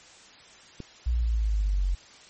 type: click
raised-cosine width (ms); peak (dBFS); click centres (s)
3; -24; 0.803
type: linear sweep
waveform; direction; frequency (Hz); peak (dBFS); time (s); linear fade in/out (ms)
sine; down; 60.6 to 44.8; -22; 1.06-1.95; 10
effects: white hiss -51 dBFS RMS until 2.29 s + MP3 32 kbps